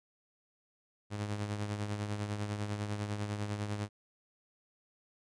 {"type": "tone with tremolo", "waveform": "sawtooth", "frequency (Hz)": 103.83, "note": "G#2", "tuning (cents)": 0, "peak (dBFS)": -28, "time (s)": [1.1, 3.89], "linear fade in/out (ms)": 50, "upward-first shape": "triangle", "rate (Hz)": 10, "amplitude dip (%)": 60, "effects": ["resampled to 22050 Hz"]}